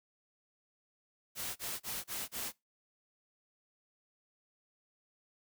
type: noise bursts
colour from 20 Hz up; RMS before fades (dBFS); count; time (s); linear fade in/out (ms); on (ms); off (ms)
white; -39; 5; 1.35-2.524; 50; 210; 31
effects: noise-tail reverb RT60 0.2 s tail -22 dB re dry